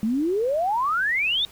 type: exponential sweep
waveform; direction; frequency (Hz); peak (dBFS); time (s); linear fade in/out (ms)
sine; up; 207.7 to 3729; -20; 0.03-1.45; 0
effects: pink hiss -49 dBFS RMS until 1.51 s